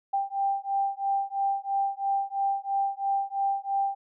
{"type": "beating tone pair", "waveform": "sine", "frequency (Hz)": [788, 791], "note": ["G5", "G5"], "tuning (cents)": [9, 15], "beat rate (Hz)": 3, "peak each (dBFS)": -28, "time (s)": [0.13, 3.95], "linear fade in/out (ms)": 10, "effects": []}